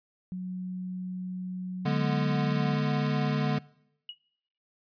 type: tone with pitch glide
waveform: sine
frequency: 183.5 to 184.56 Hz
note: F#3 to F#3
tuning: -14 to -4 cents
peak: -32 dBFS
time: 0.32-2.74 s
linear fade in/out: 0 ms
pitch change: +10 cents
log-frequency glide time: 1.71-2.37 s
type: chord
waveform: square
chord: G# diminished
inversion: second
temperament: equal with one note detuned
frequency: 146.83 / 207.7 / 243.5 Hz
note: D3 / G#3 / B3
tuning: 0 / 0 / -24 cents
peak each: -28 / -32 / -33 dBFS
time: 1.85-3.59 s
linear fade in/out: 10 ms
type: tone with exponential decay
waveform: sine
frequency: 2900 Hz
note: F#7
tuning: 35 cents flat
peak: -33 dBFS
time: 4.09-4.18 s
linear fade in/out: 2 ms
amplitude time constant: 18 ms
effects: noise-tail reverb RT60 0.8 s tail -23 dB re dry + resampled to 11025 Hz